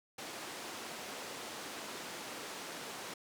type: band-pass noise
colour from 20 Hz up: pink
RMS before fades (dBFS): -45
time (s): 0.18-3.14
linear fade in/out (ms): 5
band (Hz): 290 to 9300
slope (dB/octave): 12
effects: none